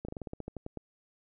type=slowing click train; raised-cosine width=2 ms; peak=-25 dBFS; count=12; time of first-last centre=0.05-0.773 s; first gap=35 ms; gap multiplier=1.12; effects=none